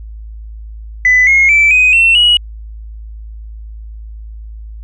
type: tone with pitch steps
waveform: sine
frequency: 2000 / 2156 / 2324 / 2505 / 2701 / 2911 Hz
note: B6 / C#7 / D7 / D#7 / E7 / F#7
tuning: +21 / -49 / -19 / +11 / +42 / -29 cents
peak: -4 dBFS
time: 1.05-2.37 s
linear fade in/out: 2 ms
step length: 220 ms
effects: tanh soft clip ceiling -2 dBFS + added 54 Hz sine -26 dBFS peak until 4.83 s